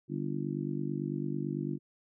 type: harmonic tone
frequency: 49 Hz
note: G1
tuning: in tune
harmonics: 3 / 4 / 5 / 6 / 7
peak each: -36 / -39 / -39 / -38 / -39 dBFS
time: 0.08-1.79 s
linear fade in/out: 50 ms
effects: none